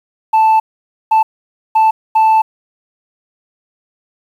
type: tone bursts at uneven times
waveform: sine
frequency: 880 Hz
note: A5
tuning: in tune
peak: -4 dBFS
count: 4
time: 0.33-0.6 / 1.11-1.23 / 1.75-1.91 / 2.15-2.42 s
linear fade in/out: 10 ms
effects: tanh soft clip ceiling -6 dBFS + 7-bit